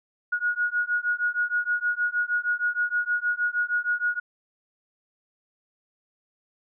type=beating tone pair; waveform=sine; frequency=1445 / 1451.4 Hz; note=F#6 / F#6; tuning=-41 / -34 cents; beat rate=6.4 Hz; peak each=-26 dBFS; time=0.32-4.2 s; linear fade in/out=10 ms; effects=none